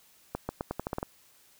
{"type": "accelerating click train", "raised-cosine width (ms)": 1, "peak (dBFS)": -17, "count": 9, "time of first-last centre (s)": [0.35, 1.029], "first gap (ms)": 140, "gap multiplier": 0.85, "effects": ["white hiss -61 dBFS RMS until 1.59 s"]}